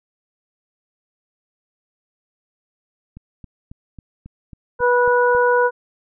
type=click train; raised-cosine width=5 ms; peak=-25 dBFS; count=9; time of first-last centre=3.17-5.35 s; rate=3.67 Hz
type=harmonic tone; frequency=489.4 Hz; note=B4; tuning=16 cents flat; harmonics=1 / 2 / 3; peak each=-15 / -18 / -20 dBFS; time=4.79-5.71 s; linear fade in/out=50 ms
effects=none